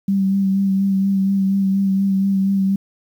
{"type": "tone with vibrato", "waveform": "sine", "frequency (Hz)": 194.6, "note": "G3", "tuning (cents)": -12, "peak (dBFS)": -14, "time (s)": [0.08, 2.76], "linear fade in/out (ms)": 5, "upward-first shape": "sine", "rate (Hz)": 4.2, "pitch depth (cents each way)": 23, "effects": ["8-bit"]}